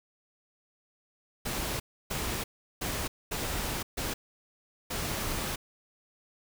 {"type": "noise bursts at uneven times", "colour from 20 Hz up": "pink", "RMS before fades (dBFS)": -33, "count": 6, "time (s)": [[1.45, 1.8], [2.1, 2.44], [2.81, 3.08], [3.31, 3.83], [3.97, 4.14], [4.9, 5.56]], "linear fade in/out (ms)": 10, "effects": []}